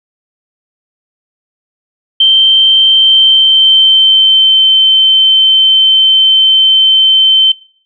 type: tone with pitch glide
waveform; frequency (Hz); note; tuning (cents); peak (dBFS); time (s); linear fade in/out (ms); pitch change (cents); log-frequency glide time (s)
sine; 3125 to 3091; G7 to G7; -6 to -25; -3; 2.2-7.52; 5; -19; 2.88-4.65
effects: noise-tail reverb RT60 0.5 s tail -23 dB re dry